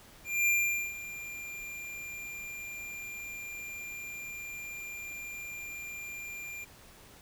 square tone with ADSR envelope, 2387 Hz, D7, 28 cents sharp, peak -24 dBFS, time 0.24-6.65 s, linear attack 230 ms, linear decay 460 ms, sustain -16 dB, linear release 15 ms, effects pink hiss -55 dBFS RMS until 7.21 s

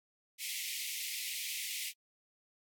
pink high-pass noise, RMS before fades -39 dBFS, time 0.38-1.93 s, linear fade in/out 50 ms, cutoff 2000 Hz, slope 96 dB/octave, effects AAC 64 kbps

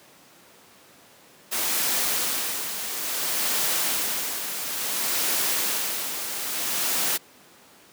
white noise with tremolo, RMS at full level -24 dBFS, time 1.51-7.18 s, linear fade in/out 20 ms, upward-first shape sine, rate 0.58 Hz, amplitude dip 55%, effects pink hiss -52 dBFS RMS until 7.92 s + high-pass 200 Hz 12 dB/octave

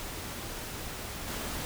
pink noise with level steps, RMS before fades -39 / -36 dBFS, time 0-1.65 s, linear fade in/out 0 ms, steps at 1.27 s, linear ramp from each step 10 ms, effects none

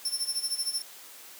25% pulse tone with tremolo, 5370 Hz, E8, 31 cents sharp, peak -21 dBFS, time 0.05-0.82 s, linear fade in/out 2 ms, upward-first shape sine, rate 13 Hz, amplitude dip 80%, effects white hiss -48 dBFS RMS until 1.39 s + high-pass 300 Hz 12 dB/octave

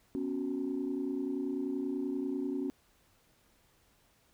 sine chord, B suspended second, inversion none, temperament equal, 246.9 / 277.2 / 370 Hz, B3 / C#4 / F#4, 0 / 0 / 0 cents, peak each -38 / -33 / -37 dBFS, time 0.15-2.7 s, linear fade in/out 0 ms, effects tanh soft clip ceiling -25 dBFS + pink hiss -68 dBFS RMS until 4.33 s

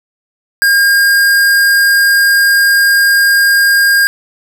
square tone, 1615 Hz, G#6, 49 cents flat, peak -7 dBFS, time 0.62-4.07 s, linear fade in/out 0 ms, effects none

